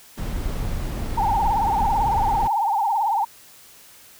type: noise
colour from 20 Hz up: brown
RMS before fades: -26 dBFS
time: 0.17-2.48 s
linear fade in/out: 10 ms
type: tone with vibrato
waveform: sine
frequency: 855 Hz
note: A5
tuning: 50 cents flat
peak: -18 dBFS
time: 1.17-3.25 s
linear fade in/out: 10 ms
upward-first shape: triangle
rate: 18 Hz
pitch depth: 180 cents each way
effects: white hiss -48 dBFS RMS until 4.19 s